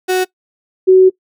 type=tone pair in turn; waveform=35% pulse / sine; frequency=370 / 374.5 Hz; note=F#4 / F#4; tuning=0 / +21 cents; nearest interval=unison; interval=21 cents; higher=second; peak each=-10 / -3 dBFS; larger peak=second; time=0.08-0.25 / 0.87-1.1 s; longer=second; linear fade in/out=20 ms; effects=noise-tail reverb RT60 0.1 s tail -21 dB re dry